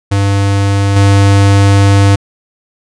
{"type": "tone with level steps", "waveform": "square", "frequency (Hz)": 99.4, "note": "G2", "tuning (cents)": 25, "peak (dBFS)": [-9, -5], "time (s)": [0.11, 2.16], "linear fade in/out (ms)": 10, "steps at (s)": 0.96, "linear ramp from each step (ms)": 2, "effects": ["resampled to 22050 Hz"]}